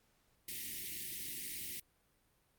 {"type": "band-stop noise", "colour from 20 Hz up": "white", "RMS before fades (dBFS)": -43, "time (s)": [0.48, 1.8], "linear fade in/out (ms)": 5, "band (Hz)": [400, 1800], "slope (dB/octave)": 96, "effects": ["pink hiss -74 dBFS RMS until 2.58 s", "Opus 48 kbps"]}